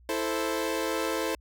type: chord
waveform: sawtooth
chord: A minor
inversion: second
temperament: equal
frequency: 329.6 / 440 / 523.3 Hz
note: E4 / A4 / C5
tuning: 0 / 0 / 0 cents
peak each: -28 dBFS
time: 0.09-1.35 s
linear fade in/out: 2 ms
effects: added 60 Hz sine -53 dBFS peak until 1.4 s